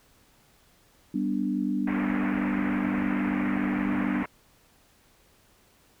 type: chord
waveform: sine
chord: G major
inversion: none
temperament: equal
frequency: 196 / 246.9 / 293.7 Hz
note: G3 / B3 / D4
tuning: 0 / 0 / 0 cents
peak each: -29 dBFS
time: 1.14-4.23 s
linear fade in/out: 5 ms
type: low-pass noise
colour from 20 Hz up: white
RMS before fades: -35 dBFS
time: 1.87-4.26 s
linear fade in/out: 5 ms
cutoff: 2300 Hz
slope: 48 dB/octave
effects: pink hiss -61 dBFS RMS until 6 s